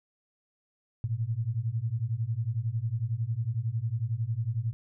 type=beating tone pair; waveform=sine; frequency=108.3 / 119.3 Hz; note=A2 / A#2; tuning=-27 / +41 cents; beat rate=11 Hz; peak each=-31 / -30 dBFS; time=1.04-4.73 s; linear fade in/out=0 ms; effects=none